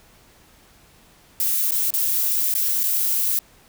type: noise with dropouts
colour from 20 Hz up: violet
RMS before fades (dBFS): -21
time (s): 1.4-3.39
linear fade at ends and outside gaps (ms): 1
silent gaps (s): 1.709-1.719 / 1.905-1.938 / 2.54-2.55 / 2.833-2.838
effects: pink hiss -53 dBFS RMS until 3.68 s